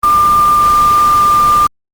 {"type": "tone in noise", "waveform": "sine", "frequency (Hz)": 1196, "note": "D6", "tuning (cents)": 31, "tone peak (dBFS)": -6, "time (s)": [0.03, 1.67], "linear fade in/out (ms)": 5, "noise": "pink", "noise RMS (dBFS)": -23, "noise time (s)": [0.03, 1.67], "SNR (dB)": 14, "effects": ["Opus 24 kbps"]}